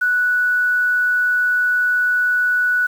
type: tone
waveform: sine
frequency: 1477 Hz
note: F#6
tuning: 3 cents flat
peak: -14 dBFS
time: 0.01-2.87 s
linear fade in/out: 10 ms
effects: 7-bit